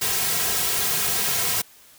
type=noise with comb filter; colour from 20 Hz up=white; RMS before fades=-23 dBFS; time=0.01-1.62 s; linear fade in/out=10 ms; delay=3.4 ms; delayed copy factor=-0.8; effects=white hiss -51 dBFS RMS until 1.98 s